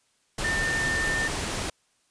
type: tone in noise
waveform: sine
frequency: 1802 Hz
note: A6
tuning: 41 cents sharp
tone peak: -25 dBFS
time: 0.44-1.28 s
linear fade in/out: 5 ms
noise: pink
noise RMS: -30 dBFS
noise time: 0.38-1.7 s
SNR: +2 dB
effects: white hiss -68 dBFS RMS until 2.1 s + resampled to 22050 Hz